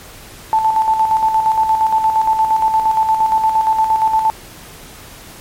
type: tone with tremolo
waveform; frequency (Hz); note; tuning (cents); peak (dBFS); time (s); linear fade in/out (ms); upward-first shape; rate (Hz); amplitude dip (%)
sine; 880; A5; 0; -9; 0.53-4.3; 0; square; 8.6; 50
effects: pink hiss -37 dBFS RMS until 5.4 s + MP3 64 kbps